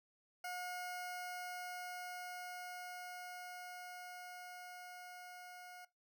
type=tone with level ramp; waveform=20% pulse; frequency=720 Hz; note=F#5; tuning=47 cents flat; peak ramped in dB=-37 to -47 dBFS; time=0.44-5.85 s; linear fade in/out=5 ms; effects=noise-tail reverb RT60 0.2 s tail -20 dB re dry